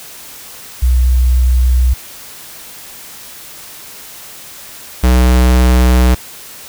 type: tone pair in turn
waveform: sine / square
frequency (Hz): 62.4 / 62.4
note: B1 / B1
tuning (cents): +19 / +19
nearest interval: unison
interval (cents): 0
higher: neither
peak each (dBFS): -7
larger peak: neither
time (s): 0.82-1.94 / 5.03-6.15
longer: neither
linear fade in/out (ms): 10
effects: white hiss -33 dBFS RMS until 6.68 s